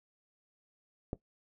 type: click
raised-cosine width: 2 ms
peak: -21 dBFS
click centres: 1.131 s
effects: noise-tail reverb RT60 0.1 s tail -17 dB re dry